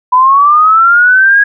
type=linear sweep; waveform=sine; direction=up; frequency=990 to 1661.2 Hz; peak=-3 dBFS; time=0.12-1.44 s; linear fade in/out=10 ms; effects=none